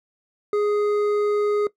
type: tone with hard clipping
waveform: sine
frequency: 415.3 Hz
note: G#4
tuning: in tune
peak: -20 dBFS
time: 0.53-1.67 s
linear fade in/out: 2 ms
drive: 7 dB
effects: noise-tail reverb RT60 0.1 s tail -18 dB re dry